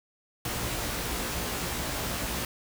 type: noise with comb filter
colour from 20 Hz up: pink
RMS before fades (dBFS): -32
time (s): 0.45-2.45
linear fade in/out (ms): 2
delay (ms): 17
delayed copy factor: +0.75
effects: none